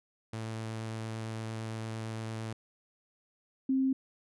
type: tone pair in turn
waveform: sawtooth / sine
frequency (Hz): 111.4 / 265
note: A2 / C4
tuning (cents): +22 / +22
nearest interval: octave + minor third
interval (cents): 1500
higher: second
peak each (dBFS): -32 / -25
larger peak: second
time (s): 0.33-2.53 / 3.69-3.93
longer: first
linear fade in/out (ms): 5
effects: resampled to 24000 Hz